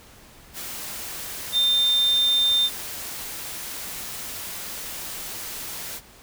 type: tone in noise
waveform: sine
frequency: 3600 Hz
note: A7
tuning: 39 cents sharp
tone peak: -17 dBFS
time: 1.52-2.7 s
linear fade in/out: 50 ms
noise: white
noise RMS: -34 dBFS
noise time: 0.53-6.01 s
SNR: +14 dB
effects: pink hiss -49 dBFS RMS until 6.22 s